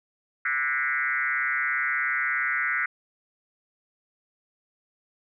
sine tone with frequency modulation, 1741 Hz, A6, 19 cents flat, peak -23 dBFS, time 0.45-2.86 s, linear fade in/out 5 ms, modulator 137 Hz, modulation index 2.9, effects none

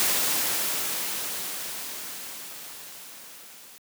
white noise with level ramp, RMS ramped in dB -23 to -48 dBFS, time 0-3.78 s, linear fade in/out 0 ms, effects high-pass 150 Hz 12 dB/octave

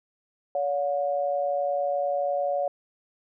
sine tone pair together, 568 / 719.5 Hz, C#5 / F#5, +42 / -49 cents, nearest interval major third, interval 409 cents, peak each -25 / -28 dBFS, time 0.55-2.68 s, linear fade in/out 2 ms, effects none

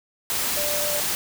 sine tone in noise, 590 Hz, D5, 8 cents sharp, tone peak -28 dBFS, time 0.57-1 s, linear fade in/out 0 ms, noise white, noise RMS -25 dBFS, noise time 0.3-1.15 s, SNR -6 dB, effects none

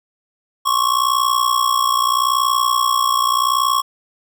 square ring-modulated tone, 1100 Hz, C#6, 14 cents flat, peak -12 dBFS, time 0.65-3.82 s, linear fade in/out 20 ms, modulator 30.4 Hz, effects none

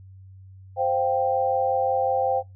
sine chord, C suspended fourth, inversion none, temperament equal, 523.3 / 698.5 / 784 Hz, C5 / F5 / G5, 0 / 0 / 0 cents, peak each -24 / -28 / -23 dBFS, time 0.76-2.43 s, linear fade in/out 50 ms, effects noise-tail reverb RT60 0.2 s tail -19 dB re dry + added 95 Hz sine -43 dBFS peak until 2.55 s

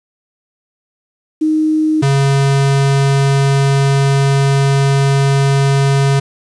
sine / square tone pair in turn, 311.1 / 138.06 Hz, D#4 / C#3, 0 / -7 cents, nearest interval octave + major second, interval 1407 cents, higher first, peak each -10 dBFS, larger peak neither, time 1.41-2.02 / 2.02-6.2 s, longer second, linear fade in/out 10 ms, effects resampled to 22050 Hz + 7-bit

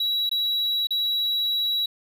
triangle tone with dropouts, 3895 Hz, B7, 25 cents flat, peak -20 dBFS, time 0-1.86 s, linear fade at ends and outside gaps 5 ms, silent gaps 0.294-0.313 / 0.871-0.906 s, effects none

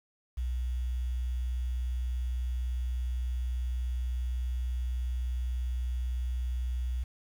sine tone with quantisation, 61.74 Hz, B1, in tune, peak -29 dBFS, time 0.37-7.04 s, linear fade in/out 10 ms, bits 9, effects none

